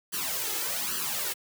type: noise with flanger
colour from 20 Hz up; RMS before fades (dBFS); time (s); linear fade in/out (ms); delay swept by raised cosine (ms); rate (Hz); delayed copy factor
white; -31; 0.12-1.34; 20; 0.66 to 2.36; 1.2; +0.8
effects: high-pass 150 Hz 12 dB/octave